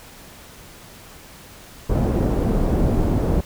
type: low-pass noise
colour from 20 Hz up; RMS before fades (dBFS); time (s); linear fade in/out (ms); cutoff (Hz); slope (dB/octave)
pink; -19; 1.89-3.41; 10; 490; 12
effects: pink hiss -43 dBFS RMS until 3.45 s